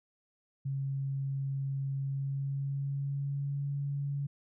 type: tone with pitch glide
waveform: sine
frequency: 136.8 to 141.22 Hz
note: C#3 to C#3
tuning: -23 to +33 cents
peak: -31 dBFS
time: 0.65-4.27 s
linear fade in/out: 10 ms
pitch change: +56 cents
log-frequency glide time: 1.98-3.68 s
effects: none